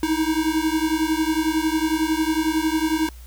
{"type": "beating tone pair", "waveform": "square", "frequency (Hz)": [311.1, 322.1], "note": ["D#4", "E4"], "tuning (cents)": [0, -40], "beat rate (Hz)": 11, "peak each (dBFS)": -23, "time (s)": [0.03, 3.09], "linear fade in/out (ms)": 2, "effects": ["added 60 Hz sine -38 dBFS peak until 3.26 s", "white hiss -51 dBFS RMS until 3.26 s"]}